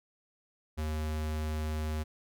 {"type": "tone", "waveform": "square", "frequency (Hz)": 77.3, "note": "D#2", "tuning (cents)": -11, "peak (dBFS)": -32, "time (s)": [0.77, 2.04], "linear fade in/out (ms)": 20, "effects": []}